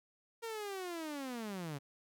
sawtooth linear sweep, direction down, 466.2 to 134.1 Hz, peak -36 dBFS, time 0.42-1.79 s, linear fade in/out 20 ms, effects none

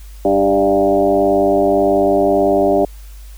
sine tone with frequency modulation, 493.9 Hz, B4, in tune, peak -10 dBFS, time 0.25-2.85 s, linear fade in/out 2 ms, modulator 98.3 Hz, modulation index 2.3, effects added 50 Hz sine -32 dBFS peak until 3.37 s + white hiss -47 dBFS RMS until 3.37 s

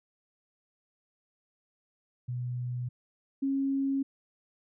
sine tone pair in turn, 123.47 / 272.9 Hz, B2 / C#4, 0 / -27 cents, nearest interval octave + major second, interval 1373 cents, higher second, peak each -31 / -26 dBFS, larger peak second, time 2.28-2.89 / 3.42-4.03 s, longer neither, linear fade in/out 10 ms, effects none

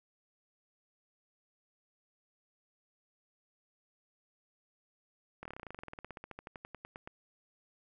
slowing click train, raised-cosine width 0.5 ms, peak -29 dBFS, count 29, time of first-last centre 5.43-7.075 s, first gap 24 ms, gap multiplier 1.06, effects none

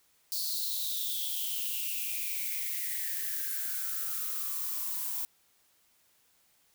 violet noise with high-pass filter sweep, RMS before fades -34 dBFS, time 0.32-5.25 s, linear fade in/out 0 ms, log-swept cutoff 4500 to 910 Hz, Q 9.2, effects white hiss -68 dBFS RMS until 6.74 s

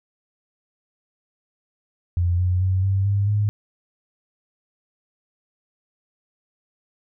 sine tone with pitch steps, 87.5 / 90.59 / 93.78 / 97.09 / 100.51 / 104.06 Hz, F2 / F#2 / F#2 / G2 / G2 / G#2, +4 / -36 / +24 / -16 / +44 / +4 cents, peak -17 dBFS, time 2.17-3.49 s, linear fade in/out 0 ms, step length 220 ms, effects none

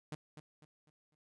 sawtooth tone with echo, 151.9 Hz, D#3, 41 cents flat, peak -36 dBFS, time 0.12-0.15 s, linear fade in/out 2 ms, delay 250 ms, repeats 4, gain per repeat -9 dB, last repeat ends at 1.15 s, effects resampled to 24000 Hz

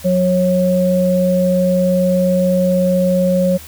sine tone pair together, 182.21 / 546 Hz, F#3 / C#5, -26 / -26 cents, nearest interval octave + perfect fifth, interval 1900 cents, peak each -14 dBFS, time 0.04-3.58 s, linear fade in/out 20 ms, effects added 78 Hz sine -38 dBFS peak until 3.67 s + white hiss -37 dBFS RMS until 3.67 s

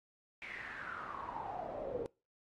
brown noise with band-pass filter sweep, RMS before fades -43 dBFS, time 0.42-2.06 s, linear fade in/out 0 ms, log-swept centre 2300 to 460 Hz, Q 7.7, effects noise-tail reverb RT60 0.3 s tail -23 dB re dry + AAC 32 kbps

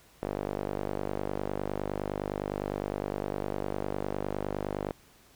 sawtooth tone with band-pass filter, 49.81 Hz, G1, 28 cents sharp, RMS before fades -34 dBFS, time 0.22-4.92 s, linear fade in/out 10 ms, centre 520 Hz, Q 1.2, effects pink hiss -59 dBFS RMS until 5.35 s

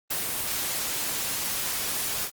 white noise with ADSR envelope, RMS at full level -27 dBFS, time 0.1-2.31 s, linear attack 10 ms, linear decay 90 ms, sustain -2 dB, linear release 71 ms, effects Opus 24 kbps

